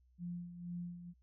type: tone with tremolo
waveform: sine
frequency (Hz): 174.61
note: F3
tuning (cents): 0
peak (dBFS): -39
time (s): 0.18-1.14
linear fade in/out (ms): 50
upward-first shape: sine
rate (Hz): 2.1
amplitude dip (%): 65
effects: added 62 Hz sine -66 dBFS peak until 1.22 s